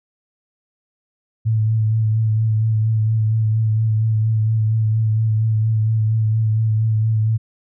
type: tone with vibrato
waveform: sine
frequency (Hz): 110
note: A2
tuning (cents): 0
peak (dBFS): -14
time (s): 1.45-7.38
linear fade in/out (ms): 20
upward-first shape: sine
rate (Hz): 4.3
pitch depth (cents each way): 26
effects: none